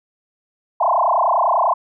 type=tone with frequency modulation; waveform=sine; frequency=855 Hz; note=A5; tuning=50 cents flat; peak=-13 dBFS; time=0.8-1.74 s; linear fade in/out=10 ms; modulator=30.1 Hz; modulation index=7; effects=none